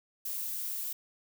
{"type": "noise", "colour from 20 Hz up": "violet", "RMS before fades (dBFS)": -36, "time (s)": [0.25, 0.93], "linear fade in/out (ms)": 5, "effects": []}